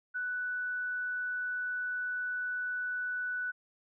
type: tone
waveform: sine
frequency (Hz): 1486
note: F#6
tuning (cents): +7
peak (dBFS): -32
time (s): 0.14-3.52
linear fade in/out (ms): 20
effects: none